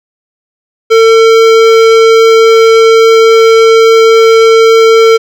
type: tone with hard clipping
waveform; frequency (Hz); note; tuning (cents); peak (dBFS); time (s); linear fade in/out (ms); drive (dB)
sine; 450.6; A4; +41; -3; 0.9-5.18; 20; 17
effects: none